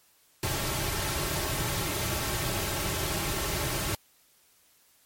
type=noise with comb filter; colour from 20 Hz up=pink; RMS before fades=-30 dBFS; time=0.43-3.95 s; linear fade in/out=2 ms; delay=4.1 ms; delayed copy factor=-0.6; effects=white hiss -63 dBFS RMS until 5.05 s + MP3 64 kbps